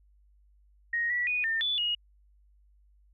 sine tone with pitch steps, 1873 / 1946 / 2471 / 1807 / 3467 / 2881 Hz, A#6 / B6 / D#7 / A6 / A7 / F#7, +8 / -26 / -13 / +46 / -26 / -47 cents, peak -26 dBFS, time 0.93-1.95 s, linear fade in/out 5 ms, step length 170 ms, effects added 50 Hz sine -59 dBFS peak until 3.13 s

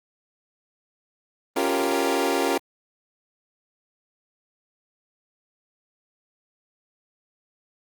25% pulse chord, G half-diminished seventh, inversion second, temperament equal, 277.2 / 349.2 / 392 / 466.2 Hz, Db4 / F4 / G4 / Bb4, 0 / 0 / 0 / 0 cents, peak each -23 dBFS, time 1.56-2.58 s, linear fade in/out 5 ms, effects Opus 24 kbps

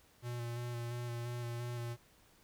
square tone with vibrato, 119.7 Hz, A#2, 46 cents sharp, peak -39 dBFS, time 0.22-1.97 s, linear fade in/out 50 ms, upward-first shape square, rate 2.9 Hz, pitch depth 18 cents each way, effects pink hiss -66 dBFS RMS until 2.43 s

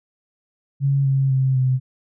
sine tone with pitch steps, 138.59 / 135.42 / 132.33 / 129.31 Hz, C#3 / C#3 / C3 / C3, 0 / -40 / +20 / -20 cents, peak -15 dBFS, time 0.8-1.8 s, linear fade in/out 50 ms, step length 250 ms, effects none

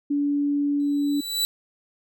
sine tone, 287.2 Hz, D4, 39 cents flat, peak -20 dBFS, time 0.1-1.21 s, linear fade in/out 10 ms
sawtooth tone with exponential growth, 3951 Hz, B7, in tune, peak -16 dBFS, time 0.8-1.45 s, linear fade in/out 0 ms, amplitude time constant 140 ms
effects none

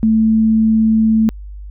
sine tone, 220.8 Hz, A3, 6 cents sharp, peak -9 dBFS, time 0.03-1.29 s, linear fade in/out 0 ms, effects added 50 Hz sine -28 dBFS peak until 1.7 s

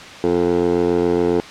15% pulse tone with band-pass filter, 87.31 Hz, F2, in tune, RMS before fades -17 dBFS, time 0.24-1.4 s, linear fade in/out 0 ms, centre 450 Hz, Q 3.5, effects white hiss -35 dBFS RMS until 1.5 s + low-pass 4000 Hz 12 dB/octave

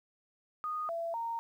sine tone with pitch steps, 1236 / 671 / 924 Hz, D#6 / E5 / A#5, -12 / +31 / -16 cents, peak -33 dBFS, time 0.64-1.39 s, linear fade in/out 0 ms, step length 250 ms, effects 11-bit

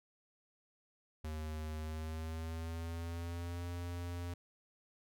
square tone with pitch glide, 77.78 to 87.31 Hz, D#2 to F2, 0 to 0 cents, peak -40 dBFS, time 1.24-4.34 s, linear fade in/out 5 ms, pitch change +200 cents, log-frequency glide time 1.78-3.66 s, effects none

